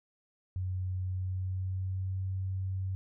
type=tone with pitch glide; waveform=sine; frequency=92.5 to 94.72 Hz; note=F#2 to F#2; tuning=0 to +41 cents; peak=-31 dBFS; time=0.56-2.95 s; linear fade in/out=0 ms; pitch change=+41 cents; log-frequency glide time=1.04-2.25 s; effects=none